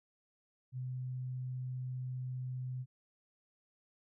sine tone, 127.5 Hz, C3, 44 cents flat, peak -37 dBFS, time 0.72-2.86 s, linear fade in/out 50 ms, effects none

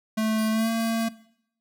square tone with pitch glide, 218.7 to 226.8 Hz, A3 to A#3, -10 to -47 cents, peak -23 dBFS, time 0.17-1.09 s, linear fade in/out 10 ms, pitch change +63 cents, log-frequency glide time 0.51-0.69 s
15% pulse tone with tremolo, 4699 Hz, D8, in tune, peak -33 dBFS, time 0.38-1.04 s, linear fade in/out 5 ms, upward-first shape square, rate 4.8 Hz, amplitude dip 60%
effects noise-tail reverb RT60 0.7 s tail -19 dB re dry

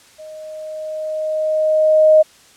sine tone with level ramp, 622.3 Hz, D#5, in tune, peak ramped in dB -33 to -5 dBFS, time 0.18-2.23 s, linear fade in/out 20 ms, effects white hiss -48 dBFS RMS until 2.56 s + low-pass 9000 Hz 12 dB/octave

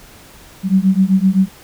sine beating tone pair, 186.6 / 194.4 Hz, F#3 / G3, +15 / -14 cents, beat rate 7.8 Hz, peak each -13 dBFS, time 0.63-1.49 s, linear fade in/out 50 ms, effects pink hiss -42 dBFS RMS until 1.63 s

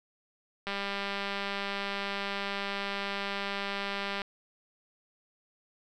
click train, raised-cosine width 0.3 ms, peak -18 dBFS, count 707, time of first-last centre 0.67-4.218 s, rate 199 Hz, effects none

